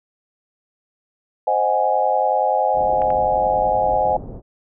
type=chord; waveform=sine; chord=Ab dominant seventh; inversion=first; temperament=equal; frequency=523.3 / 622.3 / 740 / 830.6 Hz; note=C5 / Eb5 / Gb5 / Ab5; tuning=0 / 0 / 0 / 0 cents; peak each=-22 / -22 / -21 / -19 dBFS; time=1.47-4.17 s; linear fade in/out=5 ms
type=low-pass noise; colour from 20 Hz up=pink; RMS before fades=-33 dBFS; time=2.73-4.42 s; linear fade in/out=50 ms; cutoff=640 Hz; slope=24 dB/octave
type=clicks; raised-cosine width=0.5 ms; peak=-19 dBFS; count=2; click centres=3.019 / 3.104 s
effects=none